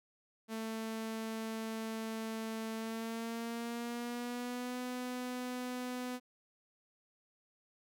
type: tone with pitch glide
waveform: sawtooth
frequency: 222.5 to 249.7 Hz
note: A3 to B3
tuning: +20 to +19 cents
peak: -34 dBFS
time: 0.48-6.2 s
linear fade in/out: 50 ms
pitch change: +199 cents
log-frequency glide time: 2.75-4.79 s
effects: none